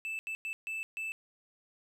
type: tone bursts at uneven times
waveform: triangle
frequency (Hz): 2637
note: E7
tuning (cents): 0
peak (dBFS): -33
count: 5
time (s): 0.05-0.19 / 0.27-0.35 / 0.45-0.53 / 0.67-0.83 / 0.97-1.12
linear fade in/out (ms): 0
effects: none